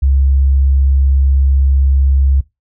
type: tone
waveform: sine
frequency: 67.9 Hz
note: C#2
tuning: 35 cents flat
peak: -8 dBFS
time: 0.02-2.41 s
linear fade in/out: 10 ms
effects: noise-tail reverb RT60 0.2 s tail -20 dB re dry